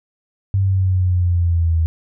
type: linear sweep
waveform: sine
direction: down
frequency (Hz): 98 to 80.4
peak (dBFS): -13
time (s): 0.54-1.86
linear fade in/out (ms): 0
effects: none